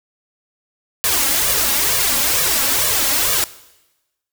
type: noise with flanger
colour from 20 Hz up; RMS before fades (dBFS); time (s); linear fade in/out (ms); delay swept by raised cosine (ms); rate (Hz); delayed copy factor
white; -17; 1.04-3.44; 0; 1.7 to 3.7; 2.2; +1
effects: noise-tail reverb RT60 1.0 s tail -18 dB re dry